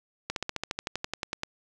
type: slowing click train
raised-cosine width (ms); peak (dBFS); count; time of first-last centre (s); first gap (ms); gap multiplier
0.2; -13; 15; 0.3-1.434; 62; 1.04
effects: none